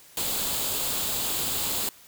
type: noise with comb filter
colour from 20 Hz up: white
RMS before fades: -28 dBFS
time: 0.17-1.89 s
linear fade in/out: 2 ms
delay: 0.26 ms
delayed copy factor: +0.5
effects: white hiss -52 dBFS RMS until 2.07 s